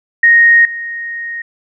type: tone with level steps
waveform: sine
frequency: 1864.7 Hz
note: A#6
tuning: in tune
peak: -4 / -20 dBFS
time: 0.23-1.42 s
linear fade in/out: 5 ms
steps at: 0.65 s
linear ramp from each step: 2 ms
effects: none